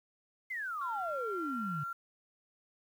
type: exponential sweep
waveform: sine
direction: down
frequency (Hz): 2140 to 138.2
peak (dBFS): -35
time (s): 0.5-1.84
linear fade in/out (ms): 10
type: tone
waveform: sine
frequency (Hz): 1374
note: F6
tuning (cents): -29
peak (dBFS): -36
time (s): 0.81-1.93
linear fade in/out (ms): 5
effects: tanh soft clip ceiling -25 dBFS + 10-bit